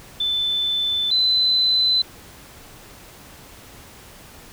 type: tone pair in turn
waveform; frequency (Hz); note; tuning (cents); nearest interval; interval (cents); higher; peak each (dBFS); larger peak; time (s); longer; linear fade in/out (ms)
sine; 3520 / 4029; A7 / B7; 0 / +34; major second; 234; second; -19 / -15; second; 0.2-1.11 / 1.11-2.02; neither; 5
effects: pink hiss -44 dBFS RMS until 4.52 s